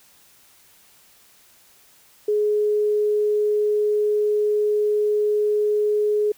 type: tone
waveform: sine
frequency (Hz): 420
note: G#4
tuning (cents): +19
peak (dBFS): -17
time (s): 2.28-6.32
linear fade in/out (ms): 5
effects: white hiss -54 dBFS RMS until 6.37 s